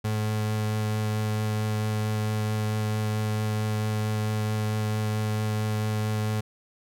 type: tone with vibrato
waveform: 35% pulse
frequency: 107.5 Hz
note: A2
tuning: 40 cents flat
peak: -23 dBFS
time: 0.04-6.41 s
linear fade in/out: 10 ms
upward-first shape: triangle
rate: 4.5 Hz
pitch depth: 10 cents each way
effects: none